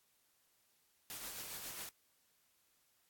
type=noise with tremolo; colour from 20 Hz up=white; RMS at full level=-45 dBFS; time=1.1-1.89 s; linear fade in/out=0 ms; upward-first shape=sine; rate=7.4 Hz; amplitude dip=35%; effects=white hiss -75 dBFS RMS until 3.09 s + AAC 64 kbps